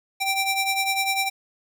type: ring-modulated tone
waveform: sawtooth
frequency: 1564 Hz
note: G6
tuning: 4 cents flat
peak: -15 dBFS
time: 0.2-1.3 s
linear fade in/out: 20 ms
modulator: 787 Hz
effects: none